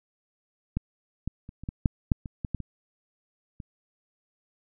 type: clicks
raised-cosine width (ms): 5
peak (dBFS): -14 / -17 / -29 / -28 / -19 / -8 / -8 / -24 / -18 / -16 / -23 / -26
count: 12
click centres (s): 0.77 / 1.276 / 1.491 / 1.636 / 1.689 / 1.858 / 2.118 / 2.258 / 2.448 / 2.547 / 2.603 / 3.602
effects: none